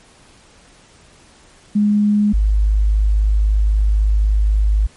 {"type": "tone pair in turn", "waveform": "sine", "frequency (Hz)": [207.7, 51.92], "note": ["G#3", "G#1"], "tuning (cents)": [0, 0], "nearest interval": "2 octaves", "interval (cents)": 2400, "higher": "first", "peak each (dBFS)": -11, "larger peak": "neither", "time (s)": [[1.75, 2.33], [2.33, 4.87]], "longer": "second", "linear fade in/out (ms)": 10, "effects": ["pink hiss -48 dBFS RMS until 4.96 s", "MP3 48 kbps"]}